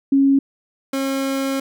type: tone pair in turn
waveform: sine / 30% pulse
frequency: 274.5 / 270.7 Hz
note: C#4 / C#4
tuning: -17 / -41 cents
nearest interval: unison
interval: 24 cents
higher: first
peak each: -11 / -17 dBFS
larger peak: first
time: 0.12-0.39 / 0.93-1.6 s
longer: second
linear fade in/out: 5 ms
effects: none